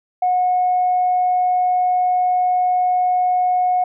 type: tone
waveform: sine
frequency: 728 Hz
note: F#5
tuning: 28 cents flat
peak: -13 dBFS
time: 0.22-3.84 s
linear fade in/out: 5 ms
effects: tanh soft clip ceiling -9 dBFS